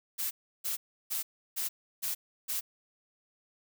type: noise bursts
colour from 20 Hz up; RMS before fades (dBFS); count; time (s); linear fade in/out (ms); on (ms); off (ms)
blue; -33; 6; 0.18-2.61; 20; 130; 330
effects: none